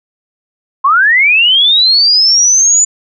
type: linear sweep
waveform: sine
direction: up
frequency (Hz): 1037 to 7040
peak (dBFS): -5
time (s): 0.84-2.85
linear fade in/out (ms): 10
effects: none